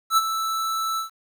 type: tone with ADSR envelope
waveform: square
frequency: 1318.5 Hz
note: E6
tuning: in tune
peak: -14 dBFS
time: 0.1-1.1 s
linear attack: 72 ms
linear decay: 32 ms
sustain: -10 dB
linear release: 120 ms
effects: 9-bit